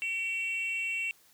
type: tone pair together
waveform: sine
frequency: 2275 / 2714 Hz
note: C#7 / E7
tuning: +44 / +50 cents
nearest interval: minor third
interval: 306 cents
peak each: -34 / -29 dBFS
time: 0.02-1.11 s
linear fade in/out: 0 ms
effects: tanh soft clip ceiling -27 dBFS + white hiss -62 dBFS RMS until 1.33 s